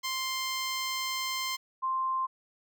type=tone pair in turn; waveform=10% pulse / sine; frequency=1050 / 1050 Hz; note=C6 / C6; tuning=+6 / +6 cents; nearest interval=unison; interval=0 cents; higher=neither; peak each=-22 / -27 dBFS; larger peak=first; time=0.03-1.57 / 1.82-2.27 s; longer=first; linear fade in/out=20 ms; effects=none